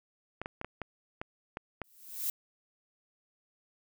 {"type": "clicks", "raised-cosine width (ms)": 0.5, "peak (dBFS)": -22, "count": 8, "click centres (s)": [0.416, 0.459, 0.614, 0.646, 0.817, 1.215, 1.571, 1.817]}
{"type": "noise with exponential growth", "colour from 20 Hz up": "violet", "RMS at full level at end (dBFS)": -30, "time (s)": [1.84, 2.3], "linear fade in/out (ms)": 2, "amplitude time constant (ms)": 100}
{"effects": []}